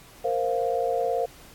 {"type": "chord", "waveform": "sine", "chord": "Bb suspended second", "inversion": "none", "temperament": "just", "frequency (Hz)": [466.2, 524.4, 699.2], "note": ["Bb4", "C5", "F5"], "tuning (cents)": [0, 4, 2], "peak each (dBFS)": -27, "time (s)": [0.24, 1.26], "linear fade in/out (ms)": 10, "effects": ["pink hiss -50 dBFS RMS until 1.54 s", "AAC 64 kbps"]}